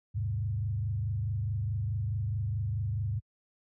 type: tone with frequency modulation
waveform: sine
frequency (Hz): 103.3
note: G#2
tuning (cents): -9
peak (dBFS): -28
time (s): 0.14-3.2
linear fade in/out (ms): 20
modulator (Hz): 24.7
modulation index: 0.88
effects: high-pass 60 Hz 12 dB/octave